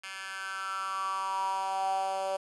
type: tone with high-pass filter sweep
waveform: 10% pulse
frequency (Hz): 192.2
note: G3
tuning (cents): -34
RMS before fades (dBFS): -33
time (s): 0.03-2.37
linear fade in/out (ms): 10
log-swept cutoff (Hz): 1900 to 610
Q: 7
effects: resampled to 24000 Hz + 9-bit